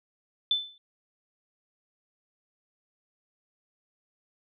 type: tone with exponential decay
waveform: sine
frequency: 3520 Hz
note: A7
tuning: in tune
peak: -19 dBFS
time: 0.51-0.78 s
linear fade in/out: 2 ms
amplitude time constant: 58 ms
effects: none